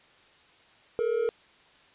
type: tone pair together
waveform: triangle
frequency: 432.3 / 469.8 Hz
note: A4 / A#4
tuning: -31 / +13 cents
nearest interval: minor second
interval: 144 cents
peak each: -27 / -24 dBFS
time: 0.99-1.29 s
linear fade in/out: 0 ms
effects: white hiss -58 dBFS RMS until 1.94 s + resampled to 8000 Hz